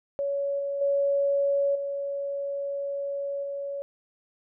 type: tone with level steps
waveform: sine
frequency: 561 Hz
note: C#5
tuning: 21 cents sharp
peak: -25 / -27 / -21 / -28 / -30 dBFS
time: 0.19-3.82 s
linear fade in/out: 0 ms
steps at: 0.59 / 0.81 / 1.75 / 3.43 s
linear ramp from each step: 5 ms
effects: none